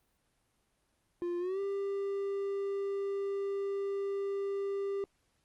triangle tone with pitch glide, 349.2 to 396.5 Hz, F4 to G4, 0 to +20 cents, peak -30 dBFS, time 1.22-5.04 s, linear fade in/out 0 ms, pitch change +220 cents, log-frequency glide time 1.39-1.6 s, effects pink hiss -75 dBFS RMS until 5.44 s + Opus 32 kbps

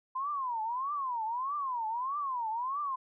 sine tone with vibrato, 1014 Hz, B5, 45 cents sharp, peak -31 dBFS, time 0.15-2.96 s, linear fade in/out 10 ms, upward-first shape triangle, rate 1.6 Hz, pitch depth 290 cents each way, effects none

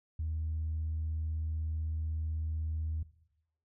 sine tone, 79 Hz, D#2, 27 cents sharp, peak -31 dBFS, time 0.19-3.03 s, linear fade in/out 5 ms, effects noise-tail reverb RT60 0.8 s tail -17 dB re dry + tanh soft clip ceiling -28 dBFS

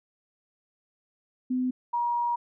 sine tone pair in turn, 253.8 / 953 Hz, B3 / A#5, +47 / +38 cents, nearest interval octave + major seventh, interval 2291 cents, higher second, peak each -24 dBFS, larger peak neither, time 1.5-1.71 / 1.93-2.36 s, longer second, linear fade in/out 10 ms, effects none

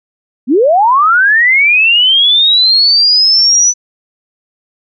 sine linear sweep, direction up, 217.4 to 6000 Hz, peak -5 dBFS, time 0.47-3.74 s, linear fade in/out 50 ms, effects none

